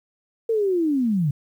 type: linear sweep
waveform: sine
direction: down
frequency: 462.3 to 134.2 Hz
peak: -18 dBFS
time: 0.49-1.31 s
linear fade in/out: 5 ms
effects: 9-bit